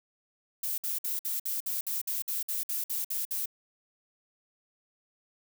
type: noise bursts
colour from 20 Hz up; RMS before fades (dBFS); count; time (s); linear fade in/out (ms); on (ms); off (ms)
violet; -32; 14; 0.63-3.458; 5; 150; 56
effects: none